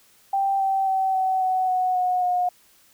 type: tone with pitch steps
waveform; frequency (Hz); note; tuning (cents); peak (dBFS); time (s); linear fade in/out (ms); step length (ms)
sine; 784 / 774.5 / 765.2 / 756 / 746.9 / 737.9 / 729 / 720.2; G5 / G5 / G5 / F#5 / F#5 / F#5 / F#5 / F#5; 0 / -21 / -42 / +37 / +16 / -5 / -26 / -47; -19; 0.33-2.49; 5; 270
effects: white hiss -57 dBFS RMS until 2.93 s